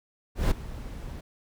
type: noise with ADSR envelope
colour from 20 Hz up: brown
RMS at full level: -20 dBFS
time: 0.35-1.21 s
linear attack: 160 ms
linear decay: 11 ms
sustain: -18 dB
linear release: 8 ms
effects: none